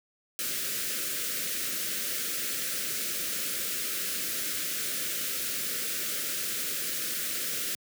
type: band-stop noise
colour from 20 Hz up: white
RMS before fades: -32 dBFS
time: 0.39-7.75 s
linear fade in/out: 0 ms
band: 590 to 1300 Hz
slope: 48 dB/octave
effects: high-pass 150 Hz 12 dB/octave